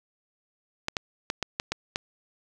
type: clicks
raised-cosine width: 0.2 ms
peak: -10 dBFS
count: 7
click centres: 0.884 / 0.968 / 1.301 / 1.427 / 1.599 / 1.72 / 1.959 s
effects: none